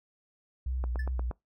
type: tone with vibrato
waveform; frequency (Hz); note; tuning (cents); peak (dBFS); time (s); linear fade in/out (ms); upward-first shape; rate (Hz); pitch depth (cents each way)
sine; 62; B1; +7; -29; 0.66-1.31; 5; square; 3; 46
type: click train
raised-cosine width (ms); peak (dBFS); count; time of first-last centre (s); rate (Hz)
1; -24; 5; 0.84-1.312; 8.47
type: tone with exponential decay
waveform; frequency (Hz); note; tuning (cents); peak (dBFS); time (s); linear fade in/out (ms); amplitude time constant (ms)
triangle; 1743; A6; -17; -34; 0.99-1.1; 5; 22
effects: noise-tail reverb RT60 0.2 s tail -25 dB re dry